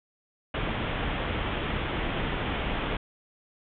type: low-pass noise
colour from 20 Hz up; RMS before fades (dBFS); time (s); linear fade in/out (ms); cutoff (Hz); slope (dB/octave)
pink; -30; 0.54-2.97; 5; 3500; 96
effects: none